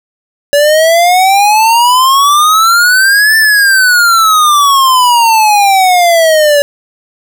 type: exponential two-way sweep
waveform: square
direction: up then down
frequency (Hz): 569 to 1780 to 569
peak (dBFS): -5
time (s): 0.53-6.62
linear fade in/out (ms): 0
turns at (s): 3.37
effects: none